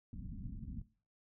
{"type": "low-pass noise", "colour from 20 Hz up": "pink", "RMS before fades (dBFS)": -45, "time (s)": [0.13, 0.82], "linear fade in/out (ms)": 2, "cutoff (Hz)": 250, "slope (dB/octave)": 48, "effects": ["noise-tail reverb RT60 0.4 s tail -19 dB re dry"]}